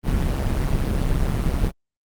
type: noise with amplitude modulation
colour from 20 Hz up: brown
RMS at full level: -18 dBFS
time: 0.03-1.72 s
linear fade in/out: 50 ms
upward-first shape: sine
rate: 135 Hz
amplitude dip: 65%
effects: Opus 32 kbps